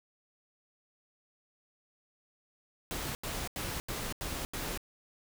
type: noise bursts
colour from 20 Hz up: pink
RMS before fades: -37 dBFS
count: 6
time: 2.91-4.775 s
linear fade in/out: 0 ms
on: 240 ms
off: 85 ms
effects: none